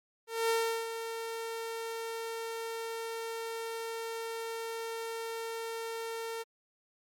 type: tone with ADSR envelope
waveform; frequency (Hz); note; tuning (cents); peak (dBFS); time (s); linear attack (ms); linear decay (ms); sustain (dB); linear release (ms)
sawtooth; 455.3; A#4; -41; -22; 0.27-6.44; 220; 370; -10; 25
effects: MP3 64 kbps